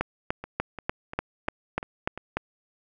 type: two click trains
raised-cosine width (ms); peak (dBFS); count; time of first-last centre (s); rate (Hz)
0.5; -10 / -21; 9 / 6; 0.01-2.37 / 0.44-2.176; 3.39 / 2.88
effects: none